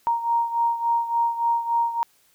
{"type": "beating tone pair", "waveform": "sine", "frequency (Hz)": [932.3, 935.8], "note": ["A#5", "A#5"], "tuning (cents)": [0, 6], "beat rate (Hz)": 3.5, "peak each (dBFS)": [-21, -26], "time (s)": [0.07, 2.03], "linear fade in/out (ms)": 0, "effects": ["white hiss -61 dBFS RMS until 2.34 s"]}